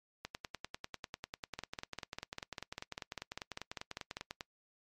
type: two click trains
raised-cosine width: 0.2 ms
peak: -23 / -22 dBFS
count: 43 / 14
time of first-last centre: 0.25-4.408 / 1.59-4.169 s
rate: 10.1 / 5.04 Hz
effects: noise-tail reverb RT60 0.1 s tail -23 dB re dry + MP3 64 kbps